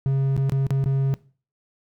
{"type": "tone with dropouts", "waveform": "triangle", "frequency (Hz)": 135.8, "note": "C#3", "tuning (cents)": -35, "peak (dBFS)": -16, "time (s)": [0.06, 1.14], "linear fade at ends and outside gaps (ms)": 0, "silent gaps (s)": [[0.365, 0.377], [0.496, 0.521], [0.667, 0.706], [0.841, 0.859]], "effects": ["noise-tail reverb RT60 0.4 s tail -20 dB re dry"]}